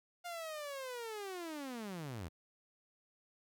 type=linear sweep; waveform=sawtooth; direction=down; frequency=709 to 73.6 Hz; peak=-38 dBFS; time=0.24-2.29 s; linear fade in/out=20 ms; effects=none